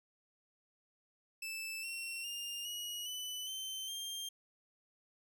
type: tone with pitch steps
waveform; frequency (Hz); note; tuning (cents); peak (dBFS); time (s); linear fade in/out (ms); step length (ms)
sawtooth; 2637 / 2722 / 2810 / 2901 / 2994 / 3091 / 3191; E7 / F7 / F7 / F#7 / F#7 / G7 / G7; 0 / -45 / +10 / -35 / +20 / -25 / +30; -37; 1.42-4.29; 5; 410
effects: none